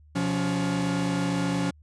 45% pulse tone cluster, 127.8 / 176.5 / 281.6 Hz, C3 / F3 / C#4, -40 / +19 / +27 cents, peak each -33 / -27 / -28 dBFS, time 0.15-1.71 s, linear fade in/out 10 ms, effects added 75 Hz sine -51 dBFS peak until 1.82 s + resampled to 22050 Hz

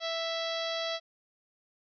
harmonic tone, 660 Hz, E5, 2 cents sharp, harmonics 1 / 2 / 3 / 4 / 5 / 6 / 7 / 8 / 9, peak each -34 / -41 / -41 / -46 / -38 / -40 / -43 / -46 / -52 dBFS, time 0-1 s, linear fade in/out 50 ms, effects none

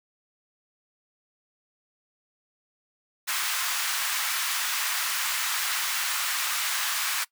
pink high-pass noise, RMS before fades -28 dBFS, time 3.27-7.25 s, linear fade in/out 20 ms, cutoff 1100 Hz, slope 24 dB/octave, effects noise-tail reverb RT60 0.1 s tail -21 dB re dry

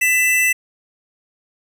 square tone pair together, 1997 / 2658 Hz, B6 / E7, +19 / +14 cents, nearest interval perfect fourth, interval 495 cents, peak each -17 dBFS, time 0.01-0.53 s, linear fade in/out 10 ms, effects none

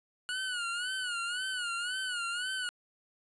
25% pulse tone with vibrato, 1456 Hz, F#6, 28 cents flat, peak -29 dBFS, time 0.29-2.69 s, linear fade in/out 0 ms, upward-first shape sine, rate 1.9 Hz, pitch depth 95 cents each way, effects resampled to 24000 Hz + 10-bit

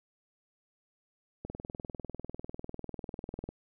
click train, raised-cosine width 2 ms, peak -25 dBFS, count 42, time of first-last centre 1.45-3.49 s, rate 20.1 Hz, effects none

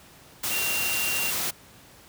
sine tone in noise, 2763 Hz, F7, 19 cents flat, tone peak -28 dBFS, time 0.51-1.31 s, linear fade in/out 10 ms, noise white, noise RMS -28 dBFS, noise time 0.43-1.51 s, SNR -3 dB, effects pink hiss -51 dBFS RMS until 2.08 s + high-pass 60 Hz 12 dB/octave

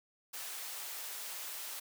white high-pass noise, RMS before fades -43 dBFS, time 0.33-1.8 s, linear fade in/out 10 ms, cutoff 560 Hz, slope 12 dB/octave, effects none

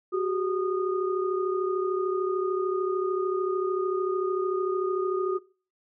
sine tone cluster, 371.8 / 405.2 / 1229 Hz, F#4 / G#4 / D#6, +8 / -43 / -22 cents, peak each -25 / -32 / -33 dBFS, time 0.12-5.39 s, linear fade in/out 20 ms, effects noise-tail reverb RT60 0.4 s tail -23 dB re dry

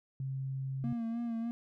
sine tone, 133.9 Hz, C3, 40 cents sharp, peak -34 dBFS, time 0.2-0.93 s, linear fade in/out 2 ms
triangle tone with vibrato, 232 Hz, A#3, 8 cents flat, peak -31 dBFS, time 0.84-1.51 s, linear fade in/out 0 ms, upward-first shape sine, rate 3.3 Hz, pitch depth 39 cents each way
effects none

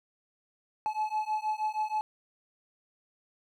triangle beating tone pair, 856 / 862.3 Hz, A5 / A5, -48 / -35 cents, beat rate 6.3 Hz, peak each -30 dBFS, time 0.86-2.01 s, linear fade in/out 0 ms, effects none

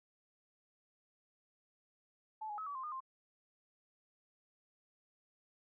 sine tone with pitch steps, 869 / 833 / 1284 / 1144 / 1050 / 1219 / 1053 Hz, A5 / G#5 / E6 / D6 / C6 / D#6 / C6, -22 / +5 / -46 / -46 / +6 / -36 / +11 cents, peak -40 dBFS, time 2.41-3.005 s, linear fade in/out 10 ms, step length 85 ms, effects none

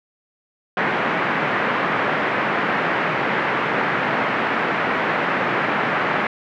white band-pass noise, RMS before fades -21 dBFS, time 0.77-6.27 s, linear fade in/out 2 ms, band 140 to 2000 Hz, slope 24 dB/octave, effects none

